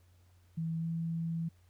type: tone with pitch glide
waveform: sine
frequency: 163.2 to 165.29 Hz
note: E3 to E3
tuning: -17 to +5 cents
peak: -32 dBFS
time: 0.57-1.49 s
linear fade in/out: 10 ms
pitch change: +22 cents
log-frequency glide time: 0.78-0.86 s
effects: added 89 Hz sine -61 dBFS peak until 1.69 s + pink hiss -72 dBFS RMS until 1.69 s